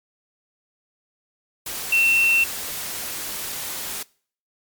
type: tone in noise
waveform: sine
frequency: 2700 Hz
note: E7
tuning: 41 cents sharp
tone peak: -15 dBFS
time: 1.92-2.44 s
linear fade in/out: 5 ms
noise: white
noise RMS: -30 dBFS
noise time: 1.66-4.03 s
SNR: +12 dB
effects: noise-tail reverb RT60 0.5 s tail -24 dB re dry + MP3 96 kbps